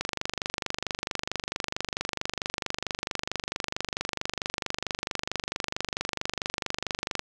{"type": "click train", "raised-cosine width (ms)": 0.2, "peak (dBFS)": -11, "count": 177, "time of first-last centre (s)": [0.01, 7.194], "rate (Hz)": 24.5, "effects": []}